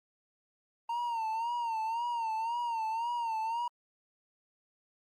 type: tone with vibrato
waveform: triangle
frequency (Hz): 919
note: A#5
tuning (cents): -25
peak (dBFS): -29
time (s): 0.89-3.68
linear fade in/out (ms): 5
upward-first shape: sine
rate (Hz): 1.9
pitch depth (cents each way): 79
effects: Opus 32 kbps